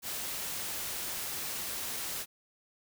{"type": "noise", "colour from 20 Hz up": "white", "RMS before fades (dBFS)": -37, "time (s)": [0.02, 2.26], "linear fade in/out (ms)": 50, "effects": []}